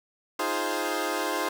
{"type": "chord", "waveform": "15% pulse", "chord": "F minor seventh", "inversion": "third", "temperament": "equal", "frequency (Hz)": [311.1, 349.2, 415.3, 523.3], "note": ["Eb4", "F4", "Ab4", "C5"], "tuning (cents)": [0, 0, 0, 0], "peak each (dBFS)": -26, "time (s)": [0.39, 1.49], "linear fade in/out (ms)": 5, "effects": []}